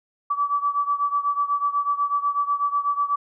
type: beating tone pair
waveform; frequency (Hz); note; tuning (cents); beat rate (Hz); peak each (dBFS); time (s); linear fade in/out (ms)
sine; 1149 / 1157.1; D6 / D6; -38 / -26; 8.1; -22 / -25; 0.3-3.16; 10
effects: none